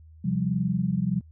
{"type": "chord", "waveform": "sine", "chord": "C suspended fourth", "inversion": "none", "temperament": "equal with one note detuned", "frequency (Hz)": [131.27, 174.61, 196], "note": ["C3", "F3", "G3"], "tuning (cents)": [6, 0, 0], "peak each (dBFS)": [-29, -26, -27], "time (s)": [0.24, 1.21], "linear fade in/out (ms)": 10, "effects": ["added 79 Hz sine -47 dBFS peak until 1.31 s"]}